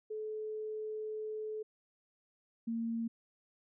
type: tone pair in turn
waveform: sine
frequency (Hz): 431.4 / 229.3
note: A4 / A#3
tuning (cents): -34 / -28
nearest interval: major seventh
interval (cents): 1094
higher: first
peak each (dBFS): -37 / -33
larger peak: second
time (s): 0.1-1.63 / 2.67-3.08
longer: first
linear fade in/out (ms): 10
effects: none